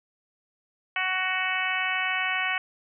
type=harmonic tone; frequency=372.5 Hz; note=F#4; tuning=12 cents sharp; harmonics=2 / 3 / 4 / 5 / 6 / 7 / 8; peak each=-34 / -34 / -32 / -31 / -30 / -32 / -35 dBFS; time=0.96-2.58 s; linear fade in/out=2 ms; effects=none